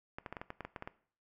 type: clicks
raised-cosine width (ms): 0.5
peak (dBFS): -26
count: 11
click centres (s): 0.185 / 0.262 / 0.326 / 0.368 / 0.415 / 0.504 / 0.607 / 0.65 / 0.762 / 0.824 / 0.875
effects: noise-tail reverb RT60 0.5 s tail -18 dB re dry